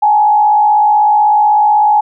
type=tone with frequency modulation; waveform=sine; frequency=842 Hz; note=G#5; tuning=24 cents sharp; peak=-6 dBFS; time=0.02-2.01 s; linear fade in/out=10 ms; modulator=56.1 Hz; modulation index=0.57; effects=none